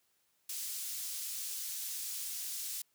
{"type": "high-pass noise", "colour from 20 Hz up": "pink", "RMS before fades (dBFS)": -40, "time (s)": [0.49, 2.82], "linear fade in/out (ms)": 5, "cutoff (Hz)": 5900, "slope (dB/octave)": 12, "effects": ["white hiss -75 dBFS RMS until 2.94 s", "high-pass 60 Hz 12 dB/octave"]}